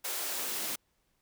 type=noise with high-pass filter sweep; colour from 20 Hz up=white; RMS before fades=-35 dBFS; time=0.04-0.76 s; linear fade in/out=10 ms; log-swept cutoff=460 to 210 Hz; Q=1.3; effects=pink hiss -75 dBFS RMS until 1.21 s